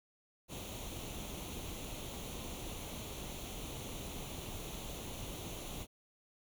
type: noise with comb filter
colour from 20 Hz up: pink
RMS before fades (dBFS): -44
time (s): 0.48-5.87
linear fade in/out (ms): 50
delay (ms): 0.3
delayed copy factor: +0.65
effects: none